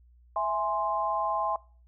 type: chord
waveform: sine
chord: E augmented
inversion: none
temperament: equal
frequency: 659.3 / 830.6 / 1046.5 Hz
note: E5 / G#5 / B#5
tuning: 0 / 0 / 0 cents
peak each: -31 / -30 / -29 dBFS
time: 0.36-1.56 s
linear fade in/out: 2 ms
effects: noise-tail reverb RT60 0.4 s tail -22 dB re dry + added 60 Hz sine -55 dBFS peak until 1.87 s